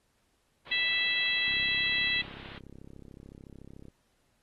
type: low-pass noise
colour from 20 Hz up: white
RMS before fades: -49 dBFS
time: 0.66-2.59 s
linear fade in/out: 10 ms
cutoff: 3700 Hz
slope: 48 dB/octave
type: harmonic tone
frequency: 659.3 Hz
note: E5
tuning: in tune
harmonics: 3 / 4 / 5 / 6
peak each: -30 / -31 / -32 / -33 dBFS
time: 0.71-2.22 s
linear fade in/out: 10 ms
type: click train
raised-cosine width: 3 ms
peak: -35 dBFS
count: 82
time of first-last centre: 1.48-3.884 s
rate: 33.7 Hz
effects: pink hiss -73 dBFS RMS until 4.42 s + AAC 32 kbps